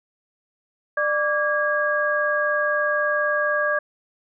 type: tone cluster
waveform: sine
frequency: 596 / 1161 / 1638 Hz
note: D5 / D6 / G#6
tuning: +25 / -20 / -24 cents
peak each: -23 / -26 / -22 dBFS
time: 0.97-3.79 s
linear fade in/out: 5 ms
effects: none